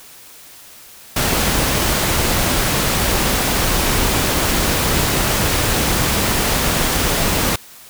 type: noise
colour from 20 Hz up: pink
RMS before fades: -17 dBFS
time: 1.16-7.56 s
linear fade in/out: 5 ms
effects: white hiss -41 dBFS RMS until 7.89 s